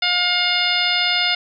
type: harmonic tone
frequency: 713 Hz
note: F5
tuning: 36 cents sharp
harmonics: 1 / 2 / 3 / 4 / 5 / 6 / 7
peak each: -27 / -25 / -22 / -23 / -22 / -26 / -25 dBFS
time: 0.02-1.35 s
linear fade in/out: 5 ms
effects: none